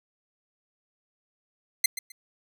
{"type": "tone with echo", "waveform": "10% pulse", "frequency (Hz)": 2075, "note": "C7", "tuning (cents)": -15, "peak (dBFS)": -8, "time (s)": [1.84, 1.86], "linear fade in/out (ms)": 5, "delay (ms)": 130, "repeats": 2, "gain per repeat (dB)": -13, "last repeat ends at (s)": 2.12, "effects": []}